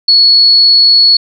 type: tone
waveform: sine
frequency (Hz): 4382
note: C#8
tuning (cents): -21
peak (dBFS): -3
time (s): 0.08-1.17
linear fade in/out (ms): 5
effects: none